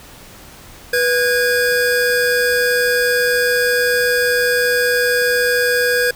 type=tone pair together; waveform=square; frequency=490.3 / 1635.9 Hz; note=B4 / G#6; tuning=-13 / -27 cents; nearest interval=octave + major sixth; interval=2086 cents; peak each=-17 dBFS; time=0.93-6.11 s; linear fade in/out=5 ms; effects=pink hiss -40 dBFS RMS until 6.15 s